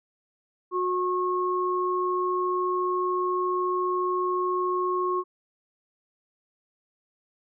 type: tone pair together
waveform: sine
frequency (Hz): 363.9 / 1089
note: F#4 / C#6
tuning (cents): -29 / -31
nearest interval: octave + perfect fifth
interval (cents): 1898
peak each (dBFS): -26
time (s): 0.71-5.24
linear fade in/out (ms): 50
effects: none